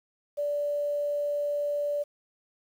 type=tone with quantisation; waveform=sine; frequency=582 Hz; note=D5; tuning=16 cents flat; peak=-26 dBFS; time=0.37-2.04 s; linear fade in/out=20 ms; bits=9; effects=none